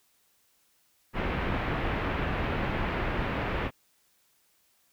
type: low-pass noise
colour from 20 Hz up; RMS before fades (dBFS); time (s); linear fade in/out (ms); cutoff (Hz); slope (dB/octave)
pink; -30; 1.13-3.71; 50; 2600; 24
effects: white hiss -68 dBFS RMS until 4.92 s